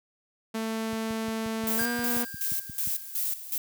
sawtooth tone with pitch glide, 222.6 to 240 Hz, A3 to B3, +20 to -49 cents, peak -25 dBFS, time 0.54-2.25 s, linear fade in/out 10 ms, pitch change +131 cents, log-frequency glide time 1.76-1.87 s
click train, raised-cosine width 5 ms, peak -27 dBFS, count 12, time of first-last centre 0.93-2.873 s, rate 5.66 Hz
violet noise with tremolo, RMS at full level -29 dBFS, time 1.67-3.58 s, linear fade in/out 2 ms, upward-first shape square, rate 2.7 Hz, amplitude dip 75%
square tone with exponential decay, 1598 Hz, G6, 33 cents sharp, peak -29 dBFS, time 1.79-3.27 s, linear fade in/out 1 ms, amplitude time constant 320 ms
effects high-pass 80 Hz 12 dB/octave

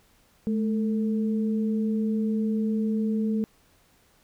sine tone pair together, 215.1 / 448.2 Hz, A3 / A4, -39 / +32 cents, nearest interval octave + minor second, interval 1271 cents, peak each -23 / -33 dBFS, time 0.47-3.44 s, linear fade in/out 0 ms, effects pink hiss -62 dBFS RMS until 4.23 s

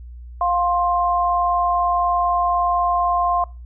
sine tone pair together, 704.4 / 1054 Hz, F5 / C6, +15 / +12 cents, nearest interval perfect fifth, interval 697 cents, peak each -19 dBFS, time 0.41-3.44 s, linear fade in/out 2 ms, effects noise-tail reverb RT60 0.3 s tail -23 dB re dry + added 60 Hz sine -34 dBFS peak until 3.65 s

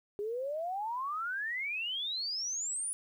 sine exponential sweep, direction up, 400.4 to 10000 Hz, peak -33 dBFS, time 0.19-2.93 s, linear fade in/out 0 ms, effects 11-bit

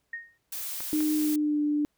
sine tone with exponential decay, 1855 Hz, A#6, 9 cents flat, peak -30 dBFS, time 0.13-0.38 s, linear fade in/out 5 ms, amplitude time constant 54 ms
blue noise, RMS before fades -35 dBFS, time 0.52-1.36 s, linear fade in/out 5 ms
clicks, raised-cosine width 0.5 ms, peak -26 dBFS, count 2, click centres 0.805 / 1.006 s
sine tone with pitch glide, 305.7 to 296 Hz, D#4 to D4, -30 to +14 cents, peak -23 dBFS, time 0.93-1.85 s, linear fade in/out 0 ms, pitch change -56 cents, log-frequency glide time 1.14-1.61 s
effects pink hiss -75 dBFS RMS until 1.97 s

